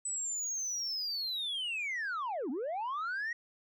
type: linear two-way sweep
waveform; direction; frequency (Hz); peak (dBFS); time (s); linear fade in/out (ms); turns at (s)
sine; down then up; 8030 to 233.1 to 1915; -31; 0.05-3.33; 5; 2.5
effects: tanh soft clip ceiling -32 dBFS